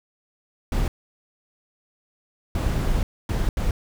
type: noise bursts at uneven times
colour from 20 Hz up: brown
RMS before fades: -22 dBFS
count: 4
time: 0.72-0.88 / 2.55-3.03 / 3.29-3.49 / 3.57-3.71 s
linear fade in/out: 2 ms
effects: none